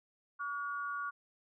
sine tone pair together, 1141 / 1435.7 Hz, C#6 / F6, +50 / +47 cents, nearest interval major third, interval 397 cents, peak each -38 / -39 dBFS, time 0.39-1.11 s, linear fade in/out 20 ms, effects none

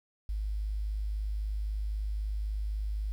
sine tone, 51.91 Hz, G#1, in tune, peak -30 dBFS, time 0.29-3.12 s, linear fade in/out 0 ms, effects 10-bit

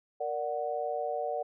sine chord, Bb augmented, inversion none, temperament equal, 466.2 / 587.3 / 740 Hz, Bb4 / D5 / F#5, 0 / 0 / 0 cents, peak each -36 / -34 / -34 dBFS, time 0.2-1.43 s, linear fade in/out 10 ms, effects none

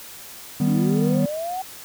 triangle chord, Eb augmented, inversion none, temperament equal, 155.56 / 196 / 246.9 Hz, Eb3 / G3 / B3, 0 / 0 / 0 cents, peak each -20 dBFS, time 0.6-1.26 s, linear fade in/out 5 ms
sine linear sweep, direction up, 267 to 767 Hz, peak -25 dBFS, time 0.67-1.62 s, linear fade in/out 5 ms
effects white hiss -40 dBFS RMS until 1.84 s

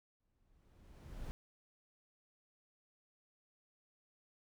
brown noise with exponential growth, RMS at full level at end -43 dBFS, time 0.2-1.31 s, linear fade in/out 0 ms, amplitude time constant 240 ms, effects none

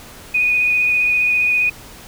sine tone with vibrato, 2477 Hz, D#7, 8 cents flat, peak -13 dBFS, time 0.34-1.7 s, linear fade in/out 10 ms, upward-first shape sine, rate 15 Hz, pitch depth 16 cents each way, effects pink hiss -39 dBFS RMS until 2.07 s

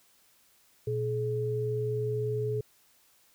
sine tone pair together, 119.8 / 425.6 Hz, A#2 / G#4, +48 / +42 cents, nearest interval octave + minor seventh, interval 2194 cents, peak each -31 / -30 dBFS, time 0.87-2.61 s, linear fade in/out 5 ms, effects white hiss -64 dBFS RMS until 3.34 s

